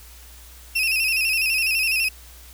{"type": "tone with vibrato", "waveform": "35% pulse", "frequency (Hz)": 2617, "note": "E7", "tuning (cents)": -13, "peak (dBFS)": -17, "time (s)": [0.75, 2.09], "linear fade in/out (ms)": 10, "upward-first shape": "square", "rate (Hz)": 12, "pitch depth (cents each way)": 59, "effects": ["added 60 Hz sine -44 dBFS peak until 2.53 s", "white hiss -47 dBFS RMS until 2.53 s"]}